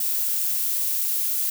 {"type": "noise", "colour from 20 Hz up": "violet", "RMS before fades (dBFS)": -24, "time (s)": [0, 1.5], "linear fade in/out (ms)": 5, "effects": []}